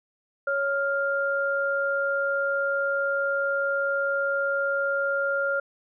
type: tone pair together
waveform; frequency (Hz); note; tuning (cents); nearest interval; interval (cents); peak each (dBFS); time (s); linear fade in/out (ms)
sine; 555.6 / 1400; C#5 / F6; +4 / +4; octave + major third; 1600; -26 / -25; 0.47-5.6; 5
effects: none